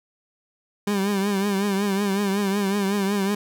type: tone with vibrato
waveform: 30% pulse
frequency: 199.1 Hz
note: G3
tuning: 27 cents sharp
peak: -18 dBFS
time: 0.87-3.35 s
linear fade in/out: 5 ms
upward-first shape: triangle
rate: 5.4 Hz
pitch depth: 81 cents each way
effects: none